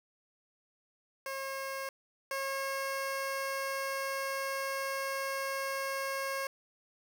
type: tone pair in turn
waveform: 15% pulse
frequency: 540 / 542.7 Hz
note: C#5 / C#5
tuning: -45 / -37 cents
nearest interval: unison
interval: 8 cents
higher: second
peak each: -30 / -27 dBFS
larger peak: second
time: 1.26-1.89 / 2.31-6.47 s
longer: second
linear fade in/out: 2 ms
effects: none